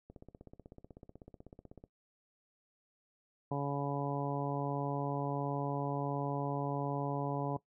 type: click train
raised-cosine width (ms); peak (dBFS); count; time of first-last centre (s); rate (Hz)
2; -37; 29; 0.1-1.839; 16.1
type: harmonic tone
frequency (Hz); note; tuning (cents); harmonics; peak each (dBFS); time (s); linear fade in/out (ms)
141.4; C#3; +35; 1 / 2 / 3 / 4 / 5 / 6 / 7; -36 / -39 / -41 / -42 / -43 / -44 / -44; 3.51-7.57; 5
effects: noise-tail reverb RT60 0.1 s tail -17 dB re dry